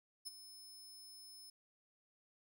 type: tone with ADSR envelope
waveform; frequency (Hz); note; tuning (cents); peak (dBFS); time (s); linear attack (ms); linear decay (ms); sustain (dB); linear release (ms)
sawtooth; 5220; E8; -18; -39; 0.25-1.5; 22; 22; -12; 4
effects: none